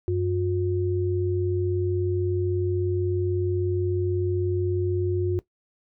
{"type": "tone pair together", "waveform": "sine", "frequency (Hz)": [95, 358.7], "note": ["F#2", "F4"], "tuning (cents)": [46, 46], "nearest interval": "octave + major seventh", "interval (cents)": 2300, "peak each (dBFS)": [-25, -24], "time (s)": [0.08, 5.39], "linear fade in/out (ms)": 0, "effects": ["noise-tail reverb RT60 0.1 s tail -17 dB re dry"]}